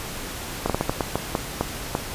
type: slowing click train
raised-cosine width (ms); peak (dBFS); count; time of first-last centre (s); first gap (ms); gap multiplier
1; -7; 10; 0.66-1.951; 37; 1.32
effects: pink hiss -33 dBFS RMS until 2.14 s + resampled to 32000 Hz